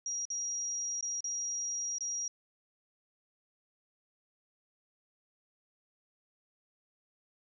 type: tone with dropouts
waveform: sine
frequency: 5710 Hz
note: F8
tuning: 37 cents sharp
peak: -33 dBFS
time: 0.06-2.28 s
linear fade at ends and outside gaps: 2 ms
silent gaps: 0.253-0.302 / 1.01-1.026 / 1.206-1.242 / 1.984-2.007 s
effects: none